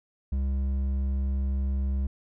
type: tone with hard clipping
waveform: sine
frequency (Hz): 67.2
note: C2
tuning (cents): +47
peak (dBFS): -26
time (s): 0.32-2.07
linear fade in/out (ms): 5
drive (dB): 6
effects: none